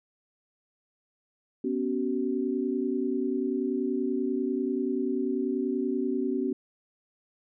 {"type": "chord", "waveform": "sine", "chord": "B suspended second", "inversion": "none", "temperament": "equal with one note detuned", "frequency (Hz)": [246.9, 277.2, 378.2], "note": ["B3", "C#4", "F#4"], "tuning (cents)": [0, 0, 38], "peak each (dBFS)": -30, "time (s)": [1.64, 6.53], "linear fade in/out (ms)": 5, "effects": []}